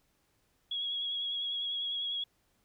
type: tone with vibrato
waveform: sine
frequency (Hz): 3322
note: G#7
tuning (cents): 0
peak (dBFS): -32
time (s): 0.71-2.24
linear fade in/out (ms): 5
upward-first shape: triangle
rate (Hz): 10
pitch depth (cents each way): 31
effects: pink hiss -73 dBFS RMS until 2.64 s